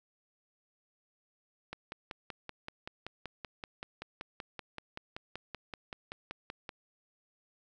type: click train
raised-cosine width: 0.3 ms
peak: -24 dBFS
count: 27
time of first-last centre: 1.73-6.692 s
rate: 5.24 Hz
effects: none